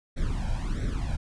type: noise with flanger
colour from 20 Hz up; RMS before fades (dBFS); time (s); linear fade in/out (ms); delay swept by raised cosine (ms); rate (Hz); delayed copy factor
brown; -28; 0.16-1.17; 20; 0.51 to 1.29; 1.5; +0.85
effects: resampled to 22050 Hz